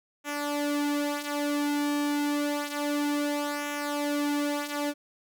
sawtooth tone with flanger, 291.2 Hz, D4, 15 cents flat, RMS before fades -29 dBFS, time 0.24-4.94 s, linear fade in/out 50 ms, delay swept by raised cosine 0.22 to 5.42 ms, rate 0.29 Hz, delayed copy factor -0.65, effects none

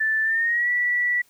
sine tone with pitch glide, 1760 to 1952.8 Hz, A6 to B6, 0 to -20 cents, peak -19 dBFS, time 0-1.22 s, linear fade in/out 10 ms, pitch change +180 cents, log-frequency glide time 0.23-0.7 s, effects white hiss -60 dBFS RMS until 1.29 s

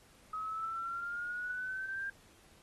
sine exponential sweep, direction up, 1267 to 1600 Hz, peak -36 dBFS, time 0.33-2.1 s, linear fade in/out 5 ms, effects pink hiss -63 dBFS RMS until 2.62 s + AAC 32 kbps

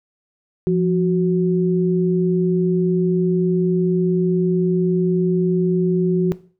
sine tone pair together, 173.7 / 369.8 Hz, F3 / F#4, -9 / -1 cents, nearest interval octave + minor second, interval 1308 cents, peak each -17 dBFS, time 0.67-6.32 s, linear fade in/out 0 ms, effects noise-tail reverb RT60 0.4 s tail -17 dB re dry

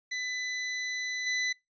sawtooth tone with level steps, 2000 Hz, B6, 21 cents sharp, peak -28 / -24 dBFS, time 0.11-1.53 s, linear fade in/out 10 ms, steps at 1.26 s, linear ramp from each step 10 ms, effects noise-tail reverb RT60 0.2 s tail -24 dB re dry + resampled to 16000 Hz

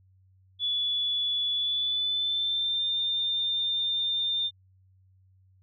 sine tone with pitch glide, 3430 to 3605 Hz, A7 to A7, -45 to +41 cents, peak -25 dBFS, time 0.59-4.51 s, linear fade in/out 50 ms, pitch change +86 cents, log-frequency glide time 1.53-2.89 s, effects added 94 Hz sine -58 dBFS peak until 5.62 s

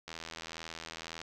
click train, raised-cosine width 0.2 ms, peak -24 dBFS, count 94, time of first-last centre 0.08-1.216 s, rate 81.9 Hz, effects none

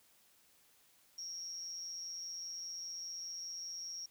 sine tone with amplitude modulation, 5600 Hz, F8, 4 cents sharp, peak -38 dBFS, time 1.18-4.06 s, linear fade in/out 5 ms, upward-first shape sine, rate 175 Hz, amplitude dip 80%, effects white hiss -68 dBFS RMS until 4.1 s

